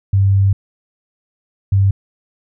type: tone pair in turn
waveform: sine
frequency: 98 / 98 Hz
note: G2 / G2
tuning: 0 / 0 cents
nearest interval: unison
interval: 0 cents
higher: neither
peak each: -9 dBFS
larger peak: neither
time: 0.13-0.53 / 1.72-1.91 s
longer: first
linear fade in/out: 5 ms
effects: none